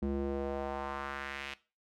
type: tone with band-pass filter sweep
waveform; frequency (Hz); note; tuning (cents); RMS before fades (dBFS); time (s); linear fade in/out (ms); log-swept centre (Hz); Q
square; 69.3; C#2; 0; -37; 0.02-1.54; 5; 260 to 2700; 1.8
effects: noise-tail reverb RT60 0.3 s tail -17 dB re dry